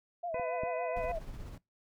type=tone with vibrato; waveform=sine; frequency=670 Hz; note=E5; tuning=28 cents sharp; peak=-34 dBFS; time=0.23-1.19 s; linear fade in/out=10 ms; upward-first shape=triangle; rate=7.1 Hz; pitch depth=110 cents each way
type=harmonic tone; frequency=501 Hz; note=B4; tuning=25 cents sharp; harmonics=1 / 2 / 3 / 4 / 5; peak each=-37 / -43 / -53 / -47 / -47 dBFS; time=0.34-1.12 s; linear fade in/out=5 ms
type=clicks; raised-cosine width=3 ms; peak=-35 / -34 / -28 dBFS; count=3; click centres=0.344 / 0.397 / 0.635 s
type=noise with tremolo; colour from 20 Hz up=brown; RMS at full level=-41 dBFS; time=0.96-1.58 s; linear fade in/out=5 ms; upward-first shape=sine; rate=16 Hz; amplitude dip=40%
effects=noise-tail reverb RT60 0.2 s tail -22 dB re dry